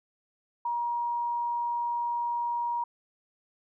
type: tone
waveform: sine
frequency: 950 Hz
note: A#5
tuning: 33 cents sharp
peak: -27 dBFS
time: 0.65-2.84 s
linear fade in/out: 5 ms
effects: none